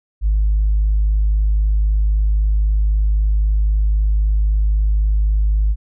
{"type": "tone", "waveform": "sine", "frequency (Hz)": 51.91, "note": "G#1", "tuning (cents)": 0, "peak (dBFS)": -11, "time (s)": [0.21, 5.76], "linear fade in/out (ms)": 50, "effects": ["tanh soft clip ceiling -9 dBFS"]}